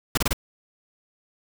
pink noise bursts, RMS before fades -21 dBFS, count 4, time 0.15-0.331 s, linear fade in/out 5 ms, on 25 ms, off 27 ms, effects none

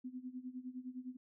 sine tone with tremolo, 253.3 Hz, B3, 44 cents sharp, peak -40 dBFS, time 0.04-1.17 s, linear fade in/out 10 ms, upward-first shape sine, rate 9.8 Hz, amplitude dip 85%, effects none

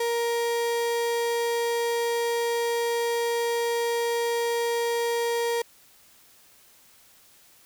35% pulse tone, 468.9 Hz, A#4, 10 cents sharp, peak -22 dBFS, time 0-5.62 s, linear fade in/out 5 ms, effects white hiss -56 dBFS RMS until 7.65 s

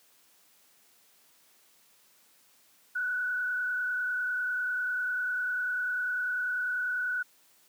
sine tone with frequency modulation, 1480 Hz, F#6, in tune, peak -28 dBFS, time 2.95-7.23 s, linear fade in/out 10 ms, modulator 30.1 Hz, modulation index 0.96, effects white hiss -63 dBFS RMS until 7.68 s + high-pass 150 Hz 12 dB/octave

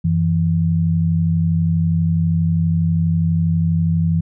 sine tone pair together, 92.5 / 164.81 Hz, F#2 / E3, 0 / 0 cents, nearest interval minor seventh, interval 1000 cents, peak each -19 / -15 dBFS, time 0.04-4.21 s, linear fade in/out 10 ms, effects none

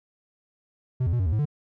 triangle tone with pitch steps, 127.2 / 84.5 / 121.2 / 93.1 / 78.2 / 107.4 / 147.8 Hz, C3 / E2 / B2 / F#2 / D#2 / A2 / D3, -48 / +43 / -32 / +11 / +9 / -41 / +11 cents, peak -19 dBFS, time 1-1.455 s, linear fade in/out 10 ms, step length 65 ms, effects none

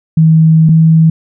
sine tone pair in turn, 160 / 161.21 Hz, D#3 / E3, +49 / -38 cents, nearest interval unison, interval 13 cents, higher second, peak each -3 dBFS, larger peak neither, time 0.17-0.69 / 0.69-1.1 s, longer first, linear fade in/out 5 ms, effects none

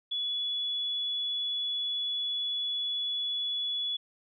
sine tone, 3409 Hz, G#7, 45 cents sharp, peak -29 dBFS, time 0.11-3.97 s, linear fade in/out 10 ms, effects none

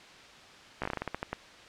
slowing click train, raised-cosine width 0.5 ms, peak -17 dBFS, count 12, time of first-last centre 0.82-1.33 s, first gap 15 ms, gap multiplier 1.21, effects white hiss -51 dBFS RMS until 1.68 s + low-pass 4000 Hz 12 dB/octave

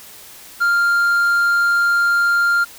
triangle tone, 1396.9 Hz, F6, in tune, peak -11 dBFS, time 0.6-2.65 s, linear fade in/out 20 ms, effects white hiss -40 dBFS RMS until 2.78 s

